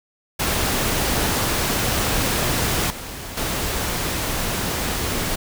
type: noise with level steps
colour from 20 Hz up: pink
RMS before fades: -21 / -33 / -24 dBFS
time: 0.39-5.36 s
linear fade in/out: 10 ms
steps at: 2.9 / 3.37 s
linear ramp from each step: 5 ms
effects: none